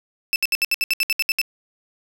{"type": "tone bursts", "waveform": "30% pulse", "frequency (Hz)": 2637, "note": "E7", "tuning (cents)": 0, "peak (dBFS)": -14, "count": 12, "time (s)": [0.33, 1.415], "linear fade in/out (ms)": 0, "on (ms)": 29, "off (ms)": 67, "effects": []}